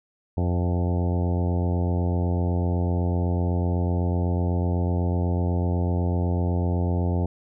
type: harmonic tone with a mistuned harmonic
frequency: 88 Hz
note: F2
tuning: 14 cents sharp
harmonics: 1 / 2 / 3 / 4 / 5 / 6 / 7 / 8 / 9 / 10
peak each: -22 / -28 / -32 / -34 / -36 / -38 / -39 / -40 / -41 / -42 dBFS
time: 0.37-7.26 s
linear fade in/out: 5 ms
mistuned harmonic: 7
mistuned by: +23 cents
effects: none